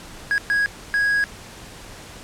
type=tone bursts at uneven times; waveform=triangle; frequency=1654 Hz; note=G#6; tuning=8 cents flat; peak=-15 dBFS; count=3; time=0.31-0.38 / 0.5-0.66 / 0.94-1.24 s; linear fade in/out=0 ms; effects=pink hiss -40 dBFS RMS until 2.23 s + low-pass 10000 Hz 12 dB/octave